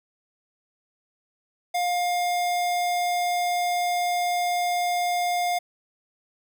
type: tone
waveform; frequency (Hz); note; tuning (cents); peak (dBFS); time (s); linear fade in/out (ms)
square; 708; F5; +23; -23; 1.74-5.59; 10
effects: none